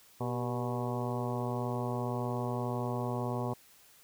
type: harmonic tone with a mistuned harmonic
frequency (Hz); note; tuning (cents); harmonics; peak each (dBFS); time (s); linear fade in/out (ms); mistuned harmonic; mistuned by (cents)
121.8; B2; -24; 1 / 2 / 3 / 4 / 5 / 6 / 7 / 8 / 9; -35 / -38 / -40 / -41 / -42 / -43 / -43 / -44 / -45; 0.2-3.54; 10; 3; +70
effects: white hiss -60 dBFS RMS until 4.03 s